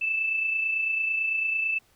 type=tone pair together; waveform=sine; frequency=2608 / 2637 Hz; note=E7 / E7; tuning=-19 / 0 cents; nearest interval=unison; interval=19 cents; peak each=-35 / -24 dBFS; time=0.01-1.79 s; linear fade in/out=10 ms; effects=pink hiss -63 dBFS RMS until 1.95 s